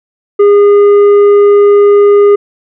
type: tone with tanh clipping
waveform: sine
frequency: 407.9 Hz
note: G#4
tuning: 31 cents flat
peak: -3 dBFS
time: 0.39-2.36 s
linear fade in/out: 10 ms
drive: 6 dB
effects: none